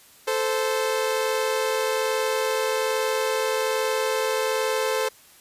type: tone pair together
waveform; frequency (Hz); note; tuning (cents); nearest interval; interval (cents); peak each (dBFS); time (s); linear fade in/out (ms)
sawtooth; 438.8 / 520; A4 / C5; -5 / -11; minor third; 294; -21; 0.27-5.09; 10
effects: white hiss -52 dBFS RMS until 5.4 s + resampled to 32000 Hz